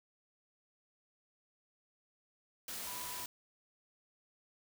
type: tone in noise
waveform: sine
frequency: 987.8 Hz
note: B5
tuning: in tune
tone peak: -48 dBFS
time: 2.87-3.25 s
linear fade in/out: 2 ms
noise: white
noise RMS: -43 dBFS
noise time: 2.68-3.26 s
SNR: -8 dB
effects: none